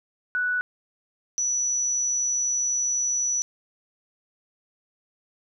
sine tone pair in turn, 1479 / 5916 Hz, F#6 / F#8, -1 / -1 cents, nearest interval 2 octaves, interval 2400 cents, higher second, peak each -22 dBFS, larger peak neither, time 0.35-0.61 / 1.38-3.42 s, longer second, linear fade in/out 0 ms, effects none

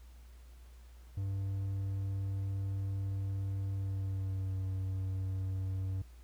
triangle tone with pitch glide, 97.6 to 94.93 Hz, G2 to F#2, -7 to +45 cents, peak -31 dBFS, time 1.17-6.02 s, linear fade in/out 5 ms, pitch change -48 cents, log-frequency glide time 3.73-4.57 s, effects added 60 Hz sine -51 dBFS peak until 6.23 s + pink hiss -66 dBFS RMS until 6.23 s

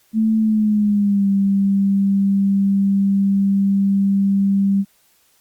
sine tone with pitch glide, 220 to 197.13 Hz, A3 to G3, 0 to +10 cents, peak -13 dBFS, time 0.13-4.85 s, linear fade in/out 50 ms, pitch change -190 cents, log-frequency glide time 0.38-1.28 s, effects white hiss -58 dBFS RMS until 5.4 s + Opus 48 kbps

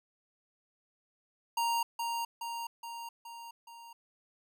square tone with echo, 932.3 Hz, A#5, in tune, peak -29 dBFS, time 1.57-1.83 s, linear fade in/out 5 ms, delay 420 ms, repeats 5, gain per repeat -4 dB, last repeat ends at 3.93 s, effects none

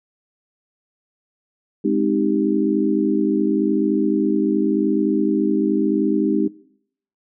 sine chord, Ab major seventh, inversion none, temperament equal, 207.7 / 261.6 / 311.1 / 392 Hz, Ab3 / C4 / Eb4 / G4, 0 / 0 / 0 / 0 cents, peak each -21 / -23 / -20 / -23 dBFS, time 1.84-6.48 s, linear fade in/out 10 ms, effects noise-tail reverb RT60 0.7 s tail -21 dB re dry

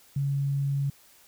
sine tone, 139.6 Hz, C#3, 13 cents sharp, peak -24 dBFS, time 0.16-0.9 s, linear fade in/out 5 ms, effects white hiss -57 dBFS RMS until 1.27 s

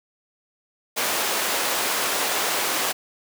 pink high-pass noise, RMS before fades -24 dBFS, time 0.96-2.93 s, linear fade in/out 20 ms, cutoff 500 Hz, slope 12 dB/octave, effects none

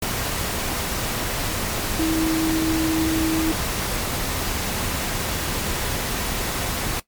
sine tone in noise, 320.5 Hz, E4, 49 cents flat, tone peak -19 dBFS, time 1.99-3.52 s, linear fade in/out 5 ms, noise pink, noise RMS -25 dBFS, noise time 0.02-7 s, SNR +3 dB, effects noise-tail reverb RT60 0.1 s tail -17 dB re dry + MP3 96 kbps

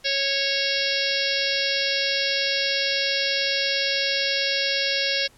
harmonic tone, 551 Hz, C#5, 11 cents flat, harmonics 1 / 3 / 4 / 5 / 6 / 7 / 8 / 9 / 10, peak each -30 / -30 / -30 / -30 / -30 / -30 / -30 / -30 / -30 dBFS, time 0.04-5.28 s, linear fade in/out 20 ms, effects pink hiss -55 dBFS RMS until 5.37 s + low-pass 12000 Hz 12 dB/octave

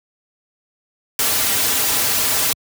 white noise with comb filter, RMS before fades -18 dBFS, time 1.19-2.53 s, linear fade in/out 2 ms, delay 5.5 ms, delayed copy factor -0.65, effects high-pass 80 Hz 12 dB/octave

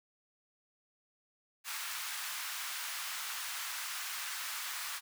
pink high-pass noise, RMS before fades -40 dBFS, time 1.64-5.01 s, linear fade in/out 50 ms, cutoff 1100 Hz, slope 24 dB/octave, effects none

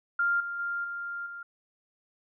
sine tone with level steps, 1396.9 Hz, F6, in tune, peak -23 / -32 / -29 / -33 / -38 dBFS, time 0.19-1.43 s, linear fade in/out 5 ms, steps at 0.4 / 0.59 / 0.84 / 1.26 s, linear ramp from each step 5 ms, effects none

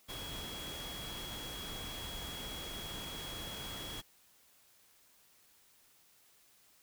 sine tone in noise, 3322 Hz, G#7, in tune, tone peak -45 dBFS, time 0.08-4.02 s, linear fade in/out 20 ms, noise pink, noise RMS -45 dBFS, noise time 0.08-4.02 s, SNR -3 dB, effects white hiss -66 dBFS RMS until 6.82 s

